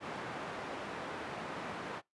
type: band-pass noise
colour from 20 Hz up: white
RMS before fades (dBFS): -42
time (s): 0-2.02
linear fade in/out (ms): 50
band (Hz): 130 to 1300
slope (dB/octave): 12
effects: noise-tail reverb RT60 0.2 s tail -25 dB re dry + resampled to 24000 Hz